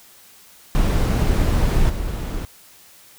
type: noise with level steps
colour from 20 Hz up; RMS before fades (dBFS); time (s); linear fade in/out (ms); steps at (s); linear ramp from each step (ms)
brown; -17 / -25; 0.75-2.45; 0; 1.89; 10
effects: white hiss -48 dBFS RMS until 3.18 s